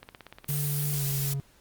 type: click train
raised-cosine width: 0.3 ms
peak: -27 dBFS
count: 9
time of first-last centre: 0.03-0.503 s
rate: 16.9 Hz
type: noise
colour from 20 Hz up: blue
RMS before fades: -32 dBFS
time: 0.48-1.34 s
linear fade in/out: 10 ms
type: tone with pitch glide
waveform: triangle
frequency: 144.6 to 138.47 Hz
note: D3 to C#3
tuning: -27 to -2 cents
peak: -26 dBFS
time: 0.49-1.4 s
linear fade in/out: 0 ms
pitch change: -75 cents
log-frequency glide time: 0.94-1.04 s
effects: pink hiss -60 dBFS RMS until 1.6 s + Opus 32 kbps